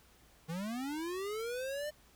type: linear sweep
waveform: square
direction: up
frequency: 155.56 to 608 Hz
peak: -37 dBFS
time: 0.48-1.91 s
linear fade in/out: 20 ms
effects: added 60 Hz sine -67 dBFS peak until 2.15 s + pink hiss -64 dBFS RMS until 2.15 s